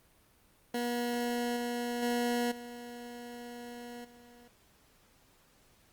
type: tone with level steps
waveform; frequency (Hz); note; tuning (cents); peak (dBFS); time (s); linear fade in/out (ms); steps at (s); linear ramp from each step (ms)
20% pulse; 240.4; B3; -46; -26 / -28 / -24 / -38 / -50; 0.74-4.48; 5; 1.56 / 2.02 / 2.51 / 4.04; 10
effects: pink hiss -65 dBFS RMS until 5.92 s + Opus 32 kbps